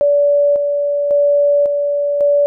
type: tone with tremolo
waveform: sine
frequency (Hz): 576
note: D5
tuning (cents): -34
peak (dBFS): -9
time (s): 0.01-2.46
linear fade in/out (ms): 0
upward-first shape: square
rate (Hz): 0.91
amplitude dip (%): 40
effects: none